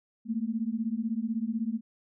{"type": "beating tone pair", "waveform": "sine", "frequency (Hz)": [217.4, 233.4], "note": ["A3", "A#3"], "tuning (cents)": [-21, 2], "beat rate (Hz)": 16, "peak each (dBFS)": -31, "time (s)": [0.25, 1.81], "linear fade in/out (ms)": 50, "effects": []}